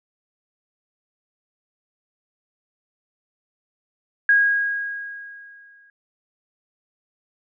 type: tone with exponential decay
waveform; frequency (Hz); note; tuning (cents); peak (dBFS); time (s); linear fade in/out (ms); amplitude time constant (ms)
sine; 1640; G#6; -22; -11; 4.29-5.9; 2; 350
effects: none